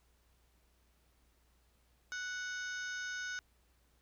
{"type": "harmonic tone with a mistuned harmonic", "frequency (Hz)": 740, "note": "F#5", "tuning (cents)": 0, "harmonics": [2, 3, 4, 5, 6, 7, 8, 9], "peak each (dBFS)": [-39, -53, -54, -51, -59, -52, -56, -51], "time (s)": [2.12, 3.39], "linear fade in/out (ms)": 0, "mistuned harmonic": 9, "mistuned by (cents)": -67, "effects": ["added 60 Hz sine -70 dBFS peak until 4.01 s", "pink hiss -74 dBFS RMS until 4.01 s"]}